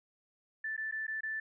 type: tone with dropouts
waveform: sine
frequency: 1760 Hz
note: A6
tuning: in tune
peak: -34 dBFS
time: 0.64-1.4 s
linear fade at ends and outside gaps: 5 ms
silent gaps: 0.766-0.777 / 0.913-0.923 / 1.068-1.079 / 1.208-1.232 s
effects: none